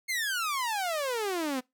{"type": "exponential sweep", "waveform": "sawtooth", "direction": "down", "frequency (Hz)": [2175, 246.9], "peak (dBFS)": -25, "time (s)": [0.08, 1.61], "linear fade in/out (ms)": 20, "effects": ["noise-tail reverb RT60 0.2 s tail -24 dB re dry"]}